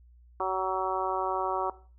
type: harmonic tone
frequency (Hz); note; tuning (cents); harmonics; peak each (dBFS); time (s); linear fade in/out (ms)
188.3; F#3; +31; 2 / 3 / 4 / 5 / 6 / 7; -34 / -36 / -33 / -32 / -33 / -38; 0.4-1.7; 2
effects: noise-tail reverb RT60 0.4 s tail -17 dB re dry + added 60 Hz sine -53 dBFS peak until 1.98 s